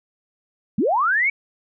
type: linear sweep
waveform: sine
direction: up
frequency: 164.7 to 2300 Hz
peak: -16 dBFS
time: 0.78-1.3 s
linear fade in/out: 5 ms
effects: none